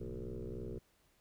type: tone with frequency modulation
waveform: sine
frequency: 168 Hz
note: E3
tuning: 33 cents sharp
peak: -39 dBFS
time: 0-0.79 s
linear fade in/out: 10 ms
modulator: 63.2 Hz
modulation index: 4.7
effects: tanh soft clip ceiling -35 dBFS + pink hiss -72 dBFS RMS until 1.2 s